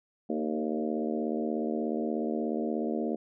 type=harmonic tone with a mistuned harmonic; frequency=76.7 Hz; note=D#2; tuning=24 cents flat; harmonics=3 / 4 / 5 / 6 / 7 / 8 / 9; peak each=-32 / -34 / -36 / -38 / -39 / -40 / -41 dBFS; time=0.29-3.16 s; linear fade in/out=10 ms; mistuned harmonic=5; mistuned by=+22 cents; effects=none